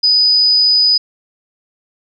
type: tone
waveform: sine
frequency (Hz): 4978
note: D#8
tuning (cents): 0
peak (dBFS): -8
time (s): 0.03-0.98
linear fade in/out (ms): 10
effects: none